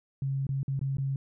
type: tone with dropouts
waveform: sine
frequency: 136.2 Hz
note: C#3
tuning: 30 cents flat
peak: -27 dBFS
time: 0.22-1.16 s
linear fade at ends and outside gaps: 2 ms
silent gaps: 0.468-0.49 / 0.631-0.68 / 0.793-0.813 / 0.97-0.983 s
effects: none